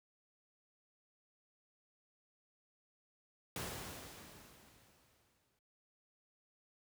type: noise with exponential decay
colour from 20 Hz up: pink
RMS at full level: -41 dBFS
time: 3.56-5.59 s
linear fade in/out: 2 ms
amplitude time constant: 440 ms
effects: high-pass 60 Hz 12 dB/octave

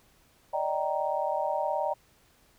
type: chord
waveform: sine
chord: Eb major seventh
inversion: third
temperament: just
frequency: 583.4 / 622.3 / 777.8 / 933.4 Hz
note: D5 / Eb5 / G5 / Bb5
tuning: -12 / 0 / -14 / +2 cents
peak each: -32 dBFS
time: 0.53-1.94 s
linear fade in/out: 10 ms
effects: pink hiss -63 dBFS RMS until 2.58 s

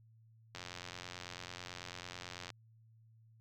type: click train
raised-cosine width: 0.2 ms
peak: -27 dBFS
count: 175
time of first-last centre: 0.55-2.503 s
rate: 89.1 Hz
effects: added 112 Hz sine -61 dBFS peak until 3.4 s

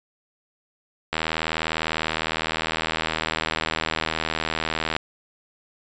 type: click train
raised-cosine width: 0.3 ms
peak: -7 dBFS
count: 307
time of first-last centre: 1.13-4.965 s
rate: 79.8 Hz
effects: resampled to 16000 Hz

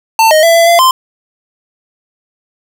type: tone with pitch steps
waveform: square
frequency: 894 / 622 / 668 / 672 / 684 / 1040 Hz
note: A5 / D#5 / E5 / E5 / F5 / C6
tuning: +27 / -1 / +23 / +33 / -36 / -11 cents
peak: -5 dBFS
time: 0.19-0.91 s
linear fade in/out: 2 ms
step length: 120 ms
effects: none

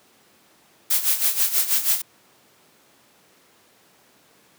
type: noise with tremolo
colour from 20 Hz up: blue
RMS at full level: -18 dBFS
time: 0.9-2.02 s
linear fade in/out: 10 ms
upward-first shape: sine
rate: 6.2 Hz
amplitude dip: 75%
effects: pink hiss -56 dBFS RMS until 4.58 s + high-pass 200 Hz 12 dB/octave

